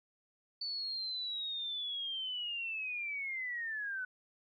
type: linear sweep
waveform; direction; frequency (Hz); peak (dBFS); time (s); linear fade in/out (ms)
sine; down; 4507 to 1480; -36; 0.61-4.05; 5
effects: 13-bit